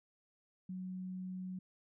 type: tone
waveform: sine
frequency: 185 Hz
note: F#3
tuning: in tune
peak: -40 dBFS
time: 0.69-1.59 s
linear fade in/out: 5 ms
effects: none